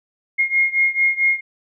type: beating tone pair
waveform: sine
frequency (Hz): 2141 / 2145.5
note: C7 / C7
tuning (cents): +39 / +43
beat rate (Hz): 4.5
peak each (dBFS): -17 / -19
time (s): 0.38-1.41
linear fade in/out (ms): 20
effects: none